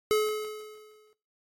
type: tone with exponential decay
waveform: square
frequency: 427.6 Hz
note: A4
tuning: 49 cents flat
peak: -21 dBFS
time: 0.11-1.13 s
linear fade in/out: 0 ms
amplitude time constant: 220 ms
effects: noise-tail reverb RT60 0.5 s tail -22 dB re dry + AAC 64 kbps